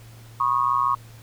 sine tone with amplitude modulation, 1100 Hz, C#6, 14 cents flat, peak -14 dBFS, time 0.4-0.95 s, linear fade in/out 5 ms, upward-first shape sine, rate 126 Hz, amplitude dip 100%, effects added 114 Hz sine -43 dBFS peak until 1.22 s + pink hiss -51 dBFS RMS until 1.22 s

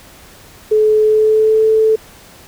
sine tone with pitch glide, 430 to 438.8 Hz, A4 to A4, -40 to -5 cents, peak -8 dBFS, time 0.71-1.96 s, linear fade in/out 10 ms, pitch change +35 cents, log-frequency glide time 1.04-1.64 s, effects pink hiss -41 dBFS RMS until 2.47 s

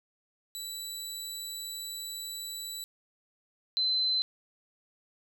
20% pulse / sine tone pair in turn, 3951 / 4060 Hz, B7 / B7, 0 / +47 cents, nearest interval unison, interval 47 cents, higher second, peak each -31 / -25 dBFS, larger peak second, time 0.55-2.84 / 3.77-4.22 s, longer first, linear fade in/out 0 ms, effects none

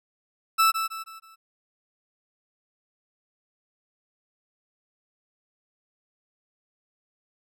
40% pulse tone with echo, 1318.5 Hz, E6, in tune, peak -16 dBFS, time 0.58-0.72 s, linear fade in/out 20 ms, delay 160 ms, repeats 4, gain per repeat -8 dB, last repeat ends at 1.36 s, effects none

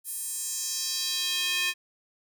square tone with high-pass filter sweep, 358.2 Hz, F4, 44 cents sharp, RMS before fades -30 dBFS, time 0.04-1.74 s, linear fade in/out 50 ms, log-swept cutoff 11000 to 2300 Hz, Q 2.2, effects none

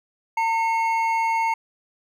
triangle tone pair together, 908 / 2174 Hz, A#5 / C#7, -46 / -34 cents, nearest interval octave + minor third, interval 1512 cents, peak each -18 / -26 dBFS, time 0.37-1.54 s, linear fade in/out 5 ms, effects none

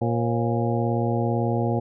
harmonic tone with a mistuned harmonic, 117.6 Hz, A#2, 16 cents sharp, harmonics 1 / 2 / 3 / 4 / 5 / 6 / 7, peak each -24 / -27 / -29 / -30 / -31 / -32 / -32 dBFS, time 0.01-1.8 s, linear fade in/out 10 ms, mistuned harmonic 5, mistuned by -120 cents, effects none

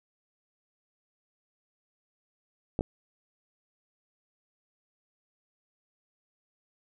clicks, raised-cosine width 2 ms, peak -15 dBFS, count 2, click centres 2.791 / 2.809 s, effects none

